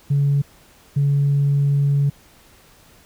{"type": "tone pair in turn", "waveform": "sine", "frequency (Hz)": [141.6, 141.6], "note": ["C#3", "C#3"], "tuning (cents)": [37, 37], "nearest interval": "unison", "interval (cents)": 0, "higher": "neither", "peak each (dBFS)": -13, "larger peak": "neither", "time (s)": [[0.1, 0.42], [0.96, 2.1]], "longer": "second", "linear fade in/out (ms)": 10, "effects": ["tanh soft clip ceiling -11 dBFS", "pink hiss -51 dBFS RMS until 3.05 s"]}